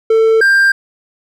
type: tone pair in turn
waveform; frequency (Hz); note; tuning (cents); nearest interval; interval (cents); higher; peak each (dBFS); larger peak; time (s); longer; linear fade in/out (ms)
triangle; 446.1 / 1589.7; A4 / G6; +24 / +24; octave + minor seventh; 2200; second; -5; neither; 0.1-0.41 / 0.41-0.72; neither; 5
effects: none